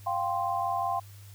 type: chord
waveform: sine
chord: F suspended second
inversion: none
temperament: equal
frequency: 698.5 / 784 / 1046.5 Hz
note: F5 / G5 / C6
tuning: 0 / 0 / 0 cents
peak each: -31 dBFS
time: 0.06-1 s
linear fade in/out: 10 ms
effects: added 100 Hz sine -46 dBFS peak until 1.34 s + white hiss -56 dBFS RMS until 1.34 s